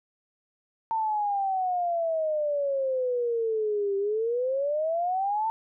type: exponential two-way sweep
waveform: sine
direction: down then up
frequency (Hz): 904 to 392 to 904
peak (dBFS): -24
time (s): 0.91-5.5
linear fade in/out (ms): 0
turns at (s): 3.97
effects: none